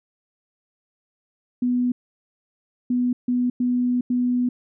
sine tone bursts at uneven times, 246.9 Hz, B3, in tune, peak -18 dBFS, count 5, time 1.62-1.92 / 2.9-3.13 / 3.28-3.5 / 3.6-4.01 / 4.1-4.49 s, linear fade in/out 5 ms, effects none

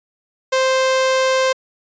sawtooth tone, 523.3 Hz, C5, in tune, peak -10 dBFS, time 0.52-1.53 s, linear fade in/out 10 ms, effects resampled to 16000 Hz

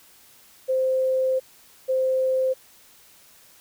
sine tone pair in turn, 521 / 521 Hz, C5 / C5, -7 / -7 cents, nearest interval unison, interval 0 cents, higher neither, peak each -19 dBFS, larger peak neither, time 0.68-1.4 / 1.88-2.54 s, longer first, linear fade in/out 20 ms, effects white hiss -53 dBFS RMS until 3.6 s

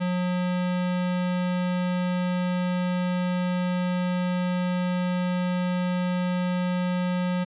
square tone, 180 Hz, F#3, 47 cents flat, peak -24 dBFS, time 0-7.45 s, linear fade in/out 20 ms, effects resampled to 8000 Hz

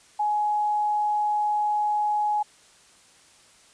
sine tone, 839 Hz, G#5, 17 cents sharp, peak -21 dBFS, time 0.19-2.43 s, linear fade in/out 10 ms, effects white hiss -55 dBFS RMS until 3.73 s + resampled to 22050 Hz

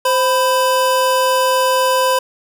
square tone pair together, 522 / 998 Hz, C5 / B5, -4 / +18 cents, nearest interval major seventh, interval 1122 cents, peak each -16 dBFS, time 0.05-2.19 s, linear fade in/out 5 ms, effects none

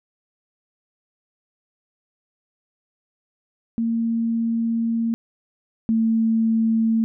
sine tone pair in turn, 229.2 / 224.7 Hz, A#3 / A3, -29 / +37 cents, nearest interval unison, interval 34 cents, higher first, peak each -19 / -16 dBFS, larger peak second, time 3.78-5.14 / 5.89-7.04 s, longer first, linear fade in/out 0 ms, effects none

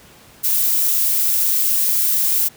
violet noise, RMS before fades -17 dBFS, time 0.43-2.49 s, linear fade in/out 20 ms, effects pink hiss -46 dBFS RMS until 2.56 s + high-pass 60 Hz 12 dB/octave

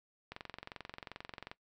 click train, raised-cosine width 0.3 ms, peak -27 dBFS, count 28, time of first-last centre 0.32-1.515 s, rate 22.6 Hz, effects noise-tail reverb RT60 0.1 s tail -18 dB re dry

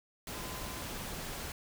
sine tone in noise, 1022 Hz, C6, 41 cents flat, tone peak -49 dBFS, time 0.34-0.82 s, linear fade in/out 2 ms, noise pink, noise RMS -41 dBFS, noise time 0.27-1.52 s, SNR -11 dB, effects none

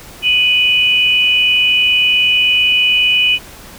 sine tone pair together, 2489 / 2960 Hz, D#7 / F#7, 0 / 0 cents, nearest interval minor third, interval 300 cents, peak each -12 dBFS, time 0.22-3.39 s, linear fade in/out 50 ms, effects pink hiss -36 dBFS RMS until 3.78 s

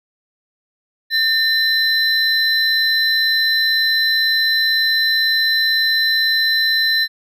triangle tone pair together, 1800 / 4031 Hz, A6 / B7, +39 / +35 cents, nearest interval octave + major second, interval 1396 cents, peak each -15 dBFS, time 1.1-7.08 s, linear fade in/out 50 ms, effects resampled to 32000 Hz

